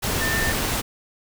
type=tone in noise; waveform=sine; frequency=1795 Hz; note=A6; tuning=34 cents sharp; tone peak=-24 dBFS; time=0.2-0.53 s; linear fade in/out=20 ms; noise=pink; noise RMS=-24 dBFS; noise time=0.02-0.82 s; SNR=-3 dB; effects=none